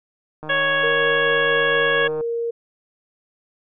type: click train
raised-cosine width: 1 ms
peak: -21 dBFS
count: 275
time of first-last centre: 0.43-2.209 s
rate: 154 Hz
type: harmonic tone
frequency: 554.4 Hz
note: C#5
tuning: in tune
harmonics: 1 / 2 / 3 / 4 / 5 / 6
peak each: -24 / -26 / -19 / -32 / -28 / -28 dBFS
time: 0.49-2.08 s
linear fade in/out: 10 ms
type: tone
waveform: sine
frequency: 466.2 Hz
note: A#4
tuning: in tune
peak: -21 dBFS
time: 0.83-2.51 s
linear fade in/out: 10 ms
effects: none